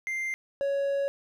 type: tone pair in turn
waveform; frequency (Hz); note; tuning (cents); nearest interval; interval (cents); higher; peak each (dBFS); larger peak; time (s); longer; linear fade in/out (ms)
triangle; 2093 / 557.1; C7 / C#5; 0 / +9; octave + major seventh; 2291; first; -27 / -23; second; 0.07-0.34 / 0.61-1.08; second; 0
effects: none